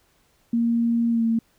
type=tone with pitch glide; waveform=sine; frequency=233.1 to 227.5 Hz; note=A#3 to A#3; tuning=0 to -42 cents; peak=-18 dBFS; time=0.53-1.39 s; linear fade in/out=5 ms; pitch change=-42 cents; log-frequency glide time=1.1-1.24 s; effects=pink hiss -63 dBFS RMS until 1.58 s